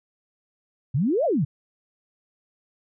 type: exponential two-way sweep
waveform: sine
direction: up then down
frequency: 117.4 to 707 to 121.8 Hz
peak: -19 dBFS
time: 0.94-1.45 s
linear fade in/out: 10 ms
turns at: 1.25 s
effects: none